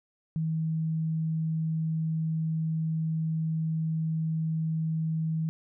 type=tone; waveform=sine; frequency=160 Hz; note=D#3; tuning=49 cents sharp; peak=-26 dBFS; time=0.36-5.49 s; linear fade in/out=0 ms; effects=none